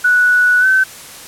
sine tone with pitch glide, 1475 to 1533.2 Hz, F#6 to G6, -6 to -39 cents, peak -8 dBFS, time 0.04-0.84 s, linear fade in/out 10 ms, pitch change +67 cents, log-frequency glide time 0.6-0.66 s, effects white hiss -34 dBFS RMS until 1.27 s + low-pass 12000 Hz 12 dB/octave

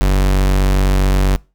45% pulse tone, 47.74 Hz, G1, 45 cents flat, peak -10 dBFS, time 0.01-1.36 s, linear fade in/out 0 ms, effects noise-tail reverb RT60 0.3 s tail -24 dB re dry

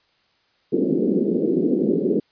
white band-pass noise, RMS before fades -20 dBFS, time 0.72-2.2 s, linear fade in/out 10 ms, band 180 to 440 Hz, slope 48 dB/octave, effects white hiss -63 dBFS RMS until 2.31 s + resampled to 11025 Hz

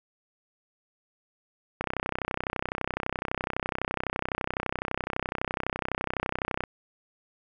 click train, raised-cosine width 0.5 ms, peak -13 dBFS, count 155, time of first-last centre 1.81-6.638 s, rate 31.9 Hz, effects none

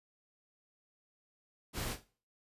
pink noise with echo, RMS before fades -38 dBFS, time 1.73-1.97 s, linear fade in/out 50 ms, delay 43 ms, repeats 2, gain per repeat -13 dB, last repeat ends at 2.056 s, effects noise-tail reverb RT60 0.4 s tail -18 dB re dry + resampled to 32000 Hz

